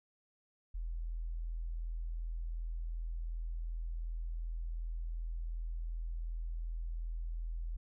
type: tone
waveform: sine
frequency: 41.35 Hz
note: E1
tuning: 6 cents sharp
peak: -36 dBFS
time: 0.74-7.77 s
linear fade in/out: 10 ms
effects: none